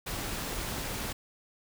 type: noise with amplitude modulation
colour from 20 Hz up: pink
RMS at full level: -34 dBFS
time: 0.06-1.13 s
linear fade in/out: 10 ms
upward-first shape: sine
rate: 294 Hz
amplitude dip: 30%
effects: none